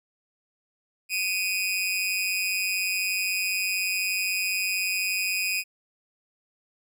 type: tone with amplitude modulation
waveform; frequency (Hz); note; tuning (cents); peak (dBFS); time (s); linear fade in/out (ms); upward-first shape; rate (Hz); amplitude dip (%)
sawtooth; 2489; D#7; 0; -18; 1.09-5.64; 50; sine; 189; 75
effects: none